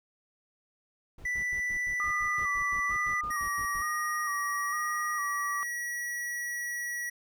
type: noise bursts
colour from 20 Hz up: brown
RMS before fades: -45 dBFS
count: 16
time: 1.18-3.825 s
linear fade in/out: 5 ms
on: 80 ms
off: 91 ms
type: tone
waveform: triangle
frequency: 1975.5 Hz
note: B6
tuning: in tune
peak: -27 dBFS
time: 1.25-3.21 s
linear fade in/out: 5 ms
type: tone with vibrato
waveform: sine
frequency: 1188 Hz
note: D6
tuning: 20 cents sharp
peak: -31 dBFS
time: 2-5.63 s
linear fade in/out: 0 ms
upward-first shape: square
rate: 1.1 Hz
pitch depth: 42 cents each way
type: tone with pitch glide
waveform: square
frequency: 1890 to 1926.4 Hz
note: A#6 to B6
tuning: +23 to -44 cents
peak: -33 dBFS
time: 3.3-7.1 s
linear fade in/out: 10 ms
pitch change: +33 cents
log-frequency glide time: 4.12-6.04 s
effects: none